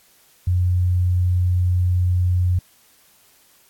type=tone; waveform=sine; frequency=90 Hz; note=F#2; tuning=47 cents flat; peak=-15 dBFS; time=0.47-2.59 s; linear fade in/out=5 ms; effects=white hiss -55 dBFS RMS until 3.69 s + AAC 64 kbps